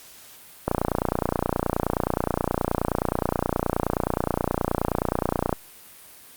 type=click train; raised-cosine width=1 ms; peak=-7 dBFS; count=144; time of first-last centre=0.68-5.527 s; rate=29.5 Hz; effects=white hiss -47 dBFS RMS until 6.36 s + Opus 48 kbps